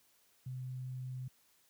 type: tone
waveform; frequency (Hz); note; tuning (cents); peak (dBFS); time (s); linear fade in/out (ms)
sine; 128.2; C3; -35; -39; 0.46-1.28; 5
effects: white hiss -70 dBFS RMS until 1.69 s + high-pass 60 Hz 12 dB/octave